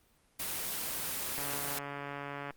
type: noise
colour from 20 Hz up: white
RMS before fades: -36 dBFS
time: 0.39-1.79 s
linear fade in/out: 10 ms
type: click train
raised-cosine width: 0.5 ms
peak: -25 dBFS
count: 161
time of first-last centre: 1.38-2.507 s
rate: 142 Hz
effects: pink hiss -68 dBFS RMS until 2.56 s + Opus 24 kbps